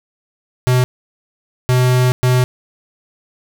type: tone bursts at uneven times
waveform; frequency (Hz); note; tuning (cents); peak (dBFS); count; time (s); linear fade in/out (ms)
square; 126.2; B2; +38; -11; 3; 0.67-0.84 / 1.69-2.12 / 2.23-2.44; 0
effects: none